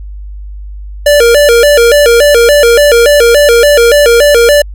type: tone with vibrato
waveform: square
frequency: 523.3 Hz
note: C5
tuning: in tune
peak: -3 dBFS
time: 1.06-4.62 s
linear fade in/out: 5 ms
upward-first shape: square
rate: 3.5 Hz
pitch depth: 190 cents each way
effects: added 50 Hz sine -21 dBFS peak until 4.74 s